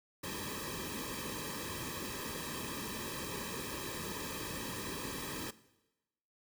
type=noise with comb filter; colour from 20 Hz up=pink; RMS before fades=-41 dBFS; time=0.23-5.51 s; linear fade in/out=10 ms; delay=1.4 ms; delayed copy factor=-1; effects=noise-tail reverb RT60 1.0 s tail -18 dB re dry

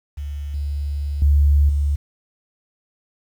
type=tone with level steps; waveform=sine; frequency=72 Hz; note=D2; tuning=34 cents flat; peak=-25 / -21 / -11 / -16 dBFS; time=0.17-1.96 s; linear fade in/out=10 ms; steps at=0.54 / 1.22 / 1.69 s; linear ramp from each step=2 ms; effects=8-bit

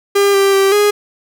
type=tone with pitch steps; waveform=45% pulse; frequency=400.8 / 393.6 / 390.2 / 413.5 Hz; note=G4 / G4 / G4 / G#4; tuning=+38 / +7 / -8 / -8 cents; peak=-9 dBFS; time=0.15-0.91 s; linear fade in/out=10 ms; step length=190 ms; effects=none

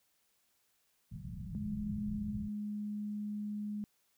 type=low-pass noise; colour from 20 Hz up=white; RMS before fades=-43 dBFS; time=1.11-2.49 s; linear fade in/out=10 ms; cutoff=210 Hz; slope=96 dB/octave
type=tone; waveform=sine; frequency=208.5 Hz; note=G#3; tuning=7 cents sharp; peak=-36 dBFS; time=1.55-3.84 s; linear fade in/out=0 ms
effects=white hiss -75 dBFS RMS until 4.17 s

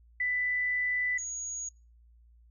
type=tone pair in turn; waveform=sine; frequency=1989 / 6690 Hz; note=B6 / G#8; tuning=+12 / +12 cents; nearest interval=octave + major sixth; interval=2100 cents; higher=second; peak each=-27 / -34 dBFS; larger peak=first; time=0.2-1.18 / 1.18-1.69 s; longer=first; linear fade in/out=5 ms; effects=noise-tail reverb RT60 0.3 s tail -23 dB re dry + added 58 Hz sine -56 dBFS peak until 2.5 s

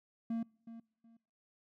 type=tone with echo; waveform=triangle; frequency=228.9 Hz; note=A#3; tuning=31 cents flat; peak=-31 dBFS; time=0.3-0.43 s; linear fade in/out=5 ms; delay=370 ms; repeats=2; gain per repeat=-13 dB; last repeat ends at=1.17 s; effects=noise-tail reverb RT60 0.7 s tail -26 dB re dry

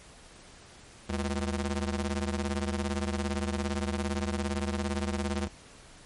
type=ring-modulated tone; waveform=sawtooth; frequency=140.5 Hz; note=C#3; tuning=24 cents sharp; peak=-22 dBFS; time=1.09-5.48 s; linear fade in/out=10 ms; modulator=61.5 Hz; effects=pink hiss -52 dBFS RMS until 6.05 s + MP3 48 kbps

